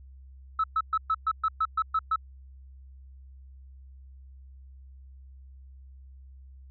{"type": "tone bursts", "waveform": "sine", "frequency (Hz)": 1301, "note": "E6", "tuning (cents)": -23, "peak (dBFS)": -21, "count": 10, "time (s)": [0.59, 2.16], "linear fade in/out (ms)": 5, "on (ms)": 49, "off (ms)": 120, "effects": ["tanh soft clip ceiling -18 dBFS", "added 66 Hz sine -46 dBFS peak until 6.7 s"]}